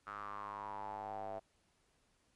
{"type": "tone with band-pass filter sweep", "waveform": "square", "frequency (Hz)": 51.1, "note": "G#1", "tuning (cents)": -27, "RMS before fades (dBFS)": -45, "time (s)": [0.06, 1.4], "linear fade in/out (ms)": 20, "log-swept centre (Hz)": [1300, 680], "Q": 6.9, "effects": ["pink hiss -75 dBFS RMS until 2.35 s", "resampled to 24000 Hz"]}